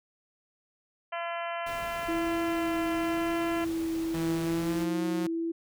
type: harmonic tone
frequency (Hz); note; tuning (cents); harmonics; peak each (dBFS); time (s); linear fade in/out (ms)
340; F4; -46; 2 / 3 / 4 / 5 / 6 / 7 / 8 / 9; -34 / -38 / -40 / -42 / -44 / -45 / -46 / -47; 1.12-3.65; 10
type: noise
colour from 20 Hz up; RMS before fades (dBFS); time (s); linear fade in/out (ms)
pink; -44; 1.66-4.85; 10
type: tone with vibrato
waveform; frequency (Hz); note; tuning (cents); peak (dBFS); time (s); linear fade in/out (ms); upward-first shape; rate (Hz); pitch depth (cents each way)
sine; 329.6; E4; 0; -28; 2.08-5.52; 10; sine; 0.94; 15
type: tone with pitch glide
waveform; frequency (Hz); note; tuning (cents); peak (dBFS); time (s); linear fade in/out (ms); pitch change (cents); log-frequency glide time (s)
sawtooth; 163.5 to 179.33; E3 to F3; -14 to +46; -28; 4.14-5.27; 5; +160; 4.42-5.04
effects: none